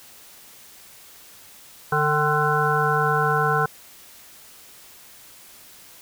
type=harmonic tone with a mistuned harmonic; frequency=149.2 Hz; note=D3; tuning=28 cents sharp; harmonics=1 / 3 / 5 / 7 / 9 / 10; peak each=-25 / -25 / -25 / -25 / -25 / -25 dBFS; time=1.92-3.66 s; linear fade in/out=5 ms; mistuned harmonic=5; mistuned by=+53 cents; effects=white hiss -47 dBFS RMS until 6.01 s